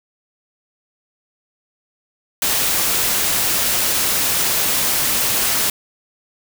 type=noise; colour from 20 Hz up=white; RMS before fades=-18 dBFS; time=2.42-5.7 s; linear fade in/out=2 ms; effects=none